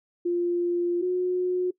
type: tone pair in turn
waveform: sine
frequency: 348.8 / 363 Hz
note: F4 / F#4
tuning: -2 / -33 cents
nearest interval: minor second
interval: 69 cents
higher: second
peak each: -22 dBFS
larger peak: neither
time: 0.25-1.02 / 1.02-1.71 s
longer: first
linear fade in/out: 10 ms
effects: noise-tail reverb RT60 0.1 s tail -20 dB re dry